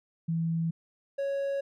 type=tone pair in turn; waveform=sine / triangle; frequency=164.81 / 554.4 Hz; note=E3 / C#5; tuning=0 / 0 cents; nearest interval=octave + major sixth; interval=2100 cents; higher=second; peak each=-26 dBFS; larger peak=neither; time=0.28-0.71 / 1.18-1.61 s; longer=neither; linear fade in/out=10 ms; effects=none